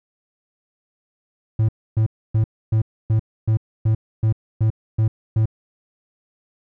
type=tone bursts; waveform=triangle; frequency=110 Hz; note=A2; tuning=in tune; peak=-12 dBFS; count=11; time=1.59-5.457 s; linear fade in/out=5 ms; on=97 ms; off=280 ms; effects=none